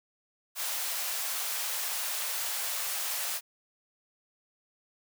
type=high-pass noise; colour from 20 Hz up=white; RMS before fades=-33 dBFS; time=0.55-3.41 s; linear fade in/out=50 ms; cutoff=580 Hz; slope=24 dB/octave; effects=none